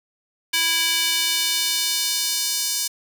square tone with high-pass filter sweep, 329.6 Hz, E4, in tune, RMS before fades -22 dBFS, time 0.53-2.88 s, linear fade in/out 10 ms, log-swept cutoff 2500 to 5500 Hz, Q 1.3, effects none

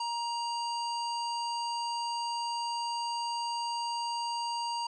harmonic tone, 940 Hz, A#5, 14 cents sharp, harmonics 1 / 3 / 5 / 7 / 9, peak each -32 / -43 / -39 / -49 / -52 dBFS, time 0-4.87 s, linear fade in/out 5 ms, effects none

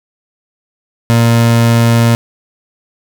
30% pulse tone, 116.54 Hz, A#2, in tune, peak -4 dBFS, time 1.1-2.15 s, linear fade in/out 0 ms, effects none

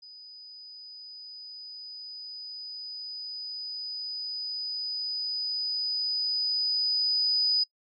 sine tone with level ramp, 4978 Hz, D#8, in tune, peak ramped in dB -45 to -21 dBFS, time 0.02-7.64 s, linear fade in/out 10 ms, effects noise-tail reverb RT60 0.1 s tail -26 dB re dry

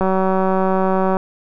click train, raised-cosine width 1 ms, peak -5 dBFS, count 220, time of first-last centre 0.01-1.169 s, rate 189 Hz, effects none

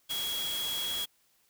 sine tone in noise, 3322 Hz, G#7, in tune, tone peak -32 dBFS, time 0.09-1.06 s, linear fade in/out 20 ms, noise white, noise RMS -38 dBFS, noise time 0.09-1.06 s, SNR +3 dB, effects white hiss -69 dBFS RMS until 1.49 s

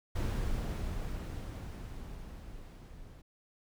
brown noise with level ramp, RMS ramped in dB -32 to -51 dBFS, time 0.15-3.22 s, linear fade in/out 10 ms, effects none

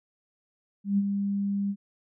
sine tone with ADSR envelope, 200 Hz, G3, 35 cents sharp, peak -19 dBFS, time 0.84-1.76 s, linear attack 140 ms, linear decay 39 ms, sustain -6 dB, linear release 60 ms, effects none

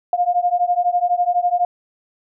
sine beating tone pair, 703 / 715 Hz, F5 / F5, +11 / +41 cents, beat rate 12 Hz, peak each -18 dBFS, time 0.13-1.65 s, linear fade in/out 2 ms, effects none

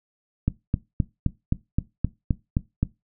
click train, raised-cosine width 5 ms, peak -8 dBFS, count 10, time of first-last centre 0.48-2.83 s, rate 3.83 Hz, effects noise-tail reverb RT60 0.2 s tail -18 dB re dry

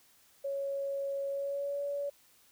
sine tone with pitch glide, 554.4 to 568.7 Hz, C#5 to C#5, 0 to +44 cents, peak -32 dBFS, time 0.44-2.1 s, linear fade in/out 10 ms, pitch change +44 cents, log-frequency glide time 1.29-1.82 s, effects white hiss -64 dBFS RMS until 2.51 s

